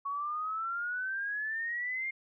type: exponential sweep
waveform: sine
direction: up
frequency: 1108.7 to 2136 Hz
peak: -32 dBFS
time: 0.05-2.11 s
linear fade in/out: 10 ms
effects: none